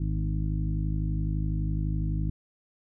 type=harmonic tone with a mistuned harmonic; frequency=51.91 Hz; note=G#1; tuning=in tune; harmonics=1 / 2 / 3 / 4 / 5 / 6; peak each=-28 / -32 / -31 / -42 / -41 / -40 dBFS; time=0-2.3 s; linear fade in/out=5 ms; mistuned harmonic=4; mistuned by=+18 cents; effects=none